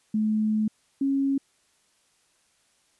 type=tone pair in turn; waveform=sine; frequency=215.4 / 274.2 Hz; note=A3 / C#4; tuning=-37 / -19 cents; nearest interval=major third; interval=418 cents; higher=second; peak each=-21 dBFS; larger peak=neither; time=0.14-0.68 / 1.01-1.38 s; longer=first; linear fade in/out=5 ms; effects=white hiss -66 dBFS RMS until 2.99 s + resampled to 24000 Hz